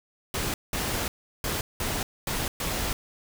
pink noise bursts at uneven times, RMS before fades -29 dBFS, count 6, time 0.34-0.54 / 0.73-1.08 / 1.44-1.61 / 1.8-2.03 / 2.27-2.48 / 2.6-2.93 s, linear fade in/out 2 ms, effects none

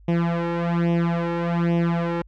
sawtooth tone with flanger, 170.1 Hz, F3, 45 cents flat, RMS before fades -22 dBFS, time 0.08-2.22 s, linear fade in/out 5 ms, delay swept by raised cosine 0.34 to 2.24 ms, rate 1.2 Hz, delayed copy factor +0.9, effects added 50 Hz sine -46 dBFS peak until 2.27 s + low-pass 2000 Hz 12 dB/octave

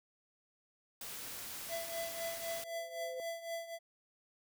white noise, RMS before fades -45 dBFS, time 1.01-2.64 s, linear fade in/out 2 ms
square tone with tremolo, 669 Hz, E5, 25 cents sharp, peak -37 dBFS, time 1.68-3.79 s, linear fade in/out 50 ms, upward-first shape triangle, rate 3.9 Hz, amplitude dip 80%
sine tone with exponential growth, 514 Hz, C5, 31 cents flat, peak -38 dBFS, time 2.37-3.2 s, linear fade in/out 1 ms, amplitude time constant 180 ms
effects none

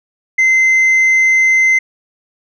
sine tone, 2068 Hz, C7, 21 cents flat, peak -5 dBFS, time 0.38-1.79 s, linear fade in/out 10 ms, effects tanh soft clip ceiling -7 dBFS

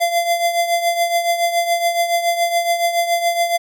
square tone with tremolo, 687 Hz, F5, 29 cents flat, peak -13 dBFS, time 0-3.58 s, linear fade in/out 20 ms, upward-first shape triangle, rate 7.1 Hz, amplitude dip 70%, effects none

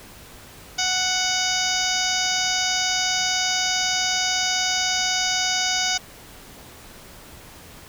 harmonic tone with a mistuned harmonic, 740 Hz, F#5, in tune, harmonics 1 / 2 / 3 / 4 / 5 / 6 / 7 / 8 / 9, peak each -29 / -29 / -29 / -29 / -29 / -29 / -29 / -29 / -29 dBFS, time 0.78-5.98 s, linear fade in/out 10 ms, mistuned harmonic 6, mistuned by +100 cents, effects pink hiss -44 dBFS RMS until 7.88 s

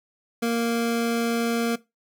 25% pulse tone, 232.7 Hz, A#3, 3 cents flat, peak -18 dBFS, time 0.42-1.76 s, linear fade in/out 10 ms, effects noise-tail reverb RT60 0.2 s tail -18 dB re dry

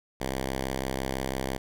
5% pulse tone with vibrato, 66 Hz, C2, 16 cents sharp, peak -18 dBFS, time 0.2-1.58 s, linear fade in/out 10 ms, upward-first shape sine, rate 18 Hz, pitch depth 38 cents each way, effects none

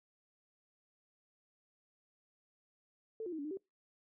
sine tone with pitch steps, 443.8 / 354.8 / 317.8 / 284.4 / 305.2 / 385.9 Hz, A4 / F4 / D#4 / C#4 / D#4 / G4, +15 / +27 / +37 / +45 / -33 / -27 cents, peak -38 dBFS, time 3.2-3.572 s, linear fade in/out 2 ms, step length 62 ms, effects noise-tail reverb RT60 0.2 s tail -25 dB re dry

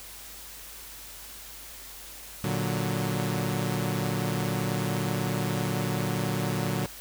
sawtooth chord, Bb augmented, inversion none, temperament equal, 116.54 / 146.83 / 185 Hz, Bb2 / D3 / F#3, 0 / 0 / 0 cents, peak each -27 dBFS, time 2.44-6.86 s, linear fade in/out 0 ms, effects added 50 Hz sine -52 dBFS peak until 7 s + white hiss -44 dBFS RMS until 7 s

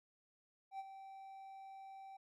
triangle tone with ADSR envelope, 776 Hz, G5, 18 cents flat, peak -39 dBFS, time 0.71-2.17 s, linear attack 82 ms, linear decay 34 ms, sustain -10 dB, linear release 7 ms, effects none

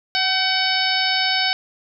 harmonic tone with a mistuned harmonic, 751 Hz, F#5, 26 cents sharp, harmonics 1 / 2 / 3 / 4 / 5 / 6 / 7, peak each -25 / -25 / -25 / -25 / -25 / -25 / -25 dBFS, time 0.15-1.53 s, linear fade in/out 0 ms, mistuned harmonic 2, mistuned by +38 cents, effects none

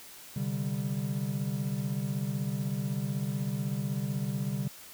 triangle chord, C suspended second, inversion none, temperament equal, 130.81 / 146.83 / 196 Hz, C3 / D3 / G3, 0 / 0 / 0 cents, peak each -32 dBFS, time 0.36-4.68 s, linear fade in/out 5 ms, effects white hiss -49 dBFS RMS until 4.93 s

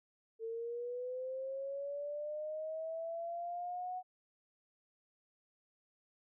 sine linear sweep, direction up, 446.4 to 740 Hz, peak -38 dBFS, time 0.39-4.03 s, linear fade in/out 50 ms, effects none

